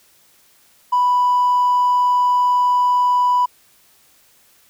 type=tone with hard clipping; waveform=sine; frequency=987.8 Hz; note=B5; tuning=in tune; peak=-13 dBFS; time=0.92-3.46 s; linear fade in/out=10 ms; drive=1 dB; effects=white hiss -54 dBFS RMS until 4.69 s